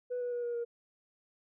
sine tone with pitch steps, 493.9 / 488.2 / 482.6 / 477.1 / 471.6 Hz, B4 / B4 / B4 / A#4 / A#4, 0 / -20 / -40 / +40 / +20 cents, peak -31 dBFS, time 0.1-0.65 s, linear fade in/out 20 ms, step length 110 ms, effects tanh soft clip ceiling -30 dBFS

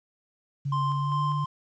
sine tone with pitch glide, 140.3 to 146.94 Hz, C#3 to D3, +21 to +1 cents, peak -26 dBFS, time 0.65-1.45 s, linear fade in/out 10 ms, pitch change +80 cents, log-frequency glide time 0.9-1.23 s
triangle tone with tremolo, 1046.5 Hz, C6, in tune, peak -24 dBFS, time 0.72-1.46 s, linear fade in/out 5 ms, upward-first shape square, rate 2.5 Hz, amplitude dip 35%
effects resampled to 16000 Hz + 10-bit

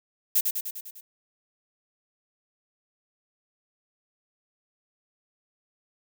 violet noise with echo, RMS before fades -21 dBFS, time 0.35-0.41 s, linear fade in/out 10 ms, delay 100 ms, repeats 6, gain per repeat -4 dB, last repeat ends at 1.01 s, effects none

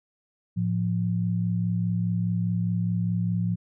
sine tone pair together, 110.43 / 175.3 Hz, A2 / F3, +7 / +7 cents, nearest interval minor sixth, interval 800 cents, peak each -26 / -25 dBFS, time 0.56-3.56 s, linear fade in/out 20 ms, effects none

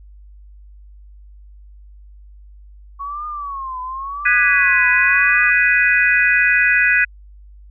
sine tone with vibrato, 1108.7 Hz, C#6, in tune, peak -24 dBFS, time 2.99-5.51 s, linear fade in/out 20 ms, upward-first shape triangle, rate 0.92 Hz, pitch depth 170 cents each way
sine chord, G# minor seventh, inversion third, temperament equal, 1480 / 1661.2 / 1975.5 / 2489 Hz, F#6 / G#6 / B6 / D#7, 0 / 0 / 0 / 0 cents, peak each -17 dBFS, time 4.25-7.05 s, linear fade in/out 10 ms
effects added 50 Hz sine -39 dBFS peak until 7.7 s

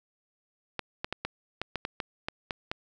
clicks, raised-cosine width 0.3 ms, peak -15 dBFS, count 11, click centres 0.793 / 1.045 / 1.126 / 1.25 / 1.616 / 1.757 / 1.851 / 2.002 / 2.285 / 2.508 / 2.715 s, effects none

